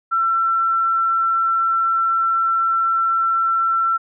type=tone; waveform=sine; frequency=1346 Hz; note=E6; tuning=36 cents sharp; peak=-15 dBFS; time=0.11-3.98 s; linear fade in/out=20 ms; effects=none